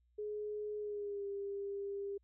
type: tone with pitch glide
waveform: sine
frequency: 420 to 399.6 Hz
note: G#4 to G4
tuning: +19 to +33 cents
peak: -38 dBFS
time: 0.18-2.18 s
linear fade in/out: 10 ms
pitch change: -86 cents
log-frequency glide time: 0.79-1.26 s
effects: added 60 Hz sine -70 dBFS peak until 2.23 s